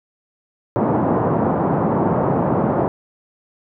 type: band-pass noise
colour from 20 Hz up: pink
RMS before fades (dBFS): -18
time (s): 0.76-2.88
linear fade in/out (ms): 0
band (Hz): 120 to 1000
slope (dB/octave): 24
effects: none